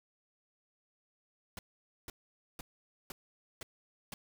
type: noise bursts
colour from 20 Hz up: pink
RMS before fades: -44 dBFS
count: 6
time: 1.57-4.14 s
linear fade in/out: 2 ms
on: 20 ms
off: 490 ms
effects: none